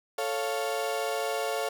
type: chord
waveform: 35% pulse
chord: A augmented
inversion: none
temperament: equal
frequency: 440 / 554.4 / 698.5 Hz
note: A4 / C#5 / E#5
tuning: 0 / 0 / 0 cents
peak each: -31 dBFS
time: 0.18-1.69 s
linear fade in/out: 5 ms
effects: none